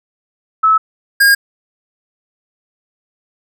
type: tone pair in turn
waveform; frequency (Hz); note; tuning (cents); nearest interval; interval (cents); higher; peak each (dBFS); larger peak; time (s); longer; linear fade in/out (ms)
sine / square; 1300 / 1623.3; E6 / G#6; -24 / -40; major third; 384; second; -7; neither; 0.63-0.78 / 1.2-1.35; neither; 10
effects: none